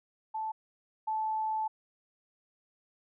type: tone pair in turn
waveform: sine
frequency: 876 / 872.3 Hz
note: A5 / A5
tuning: -8 / -15 cents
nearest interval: unison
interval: 7 cents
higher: first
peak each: -32 / -29 dBFS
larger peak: second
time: 0.34-0.52 / 1.07-1.68 s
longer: second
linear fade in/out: 10 ms
effects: none